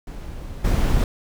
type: noise with level steps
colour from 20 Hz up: brown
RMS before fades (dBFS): -33 / -18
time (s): 0.07-1.04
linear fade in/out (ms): 2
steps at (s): 0.64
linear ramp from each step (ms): 10
effects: none